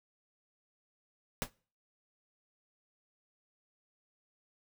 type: noise with exponential decay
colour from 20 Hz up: pink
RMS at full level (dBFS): -30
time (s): 1.42-1.5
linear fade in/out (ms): 0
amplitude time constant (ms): 17
effects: noise-tail reverb RT60 0.4 s tail -23 dB re dry